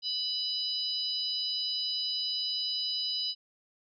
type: harmonic tone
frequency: 991 Hz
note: B5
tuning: 6 cents sharp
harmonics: 3 / 4 / 5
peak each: -37 / -35 / -32 dBFS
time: 0.02-3.35 s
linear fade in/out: 50 ms
effects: none